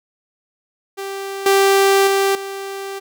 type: tone with level steps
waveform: sawtooth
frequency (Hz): 392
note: G4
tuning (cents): 0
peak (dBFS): -21 / -7 / -10 / -22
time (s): 0.97-3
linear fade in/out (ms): 20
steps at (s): 1.46 / 2.07 / 2.35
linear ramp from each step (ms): 2
effects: none